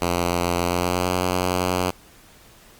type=tone with pitch glide; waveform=5% pulse; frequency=87.31 to 90.81 Hz; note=F2 to F#2; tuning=0 to -32 cents; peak=-9 dBFS; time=0.01-1.91 s; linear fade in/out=10 ms; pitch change=+68 cents; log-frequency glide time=0.62-1.1 s; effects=pink hiss -50 dBFS RMS until 2.79 s + Opus 48 kbps